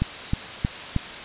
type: click train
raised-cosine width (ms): 5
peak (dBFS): -9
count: 4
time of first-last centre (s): 0.02-0.963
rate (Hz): 3.18
effects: white hiss -35 dBFS RMS until 1.24 s + resampled to 8000 Hz